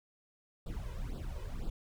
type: noise with flanger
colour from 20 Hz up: brown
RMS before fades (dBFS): -39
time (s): 0.66-1.7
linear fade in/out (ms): 5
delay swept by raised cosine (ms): 0.23 to 2.03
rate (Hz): 2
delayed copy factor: +0.9
effects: none